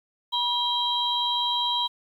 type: tone cluster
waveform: sine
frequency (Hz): 969 / 3196 / 3905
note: B5 / G7 / B7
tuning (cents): -33 / +33 / -20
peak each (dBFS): -27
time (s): 0.32-1.88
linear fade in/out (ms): 20
effects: 9-bit